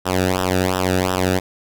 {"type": "tone with flanger", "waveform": "sawtooth", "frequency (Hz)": 92.4, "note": "F#2", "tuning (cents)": -2, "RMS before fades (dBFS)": -19, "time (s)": [0.05, 1.4], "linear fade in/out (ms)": 20, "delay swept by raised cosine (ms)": [0.45, 0.97], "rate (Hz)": 2.8, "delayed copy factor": -1, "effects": []}